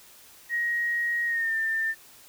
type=tone with pitch glide; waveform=sine; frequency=1887 to 1793.5 Hz; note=A#6 to A6; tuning=+21 to +33 cents; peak=-24 dBFS; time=0.49-1.95 s; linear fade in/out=50 ms; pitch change=-88 cents; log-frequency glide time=1.25-1.55 s; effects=white hiss -52 dBFS RMS until 2.28 s